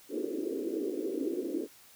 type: band-pass noise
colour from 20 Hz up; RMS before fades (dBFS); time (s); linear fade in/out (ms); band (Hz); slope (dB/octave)
pink; -34; 0.09-1.68; 50; 280 to 450; 48
effects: white hiss -57 dBFS RMS until 1.95 s